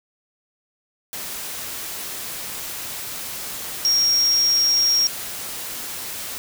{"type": "tone in noise", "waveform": "sine", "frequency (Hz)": 5588, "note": "F8", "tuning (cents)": 0, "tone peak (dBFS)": -15, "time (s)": [3.85, 5.07], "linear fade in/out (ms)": 0, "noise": "white", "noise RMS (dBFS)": -31, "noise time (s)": [1.13, 6.38], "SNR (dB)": 13, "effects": []}